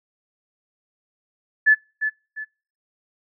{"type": "tone with echo", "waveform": "sine", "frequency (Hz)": 1731, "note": "A6", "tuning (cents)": -29, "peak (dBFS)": -10, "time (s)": [1.66, 1.75], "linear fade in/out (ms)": 20, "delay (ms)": 350, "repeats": 2, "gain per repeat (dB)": -9, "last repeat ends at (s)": 2.45, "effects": ["noise-tail reverb RT60 0.4 s tail -24 dB re dry"]}